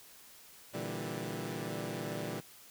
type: chord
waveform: 15% pulse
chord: E half-diminished seventh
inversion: second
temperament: equal with one note detuned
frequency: 118.03 / 146.83 / 164.81 / 196 Hz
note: Bb2 / D3 / E3 / G3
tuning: +22 / 0 / 0 / 0 cents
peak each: -36 / -37 / -36 / -36 dBFS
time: 0.73-2.41 s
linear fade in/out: 20 ms
effects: white hiss -56 dBFS RMS until 2.7 s